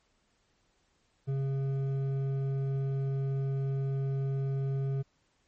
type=tone with hard clipping; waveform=sine; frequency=136.1 Hz; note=C#3; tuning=31 cents flat; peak=-30 dBFS; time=1.27-5.03 s; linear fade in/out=20 ms; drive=7 dB; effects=pink hiss -72 dBFS RMS until 5.47 s + MP3 32 kbps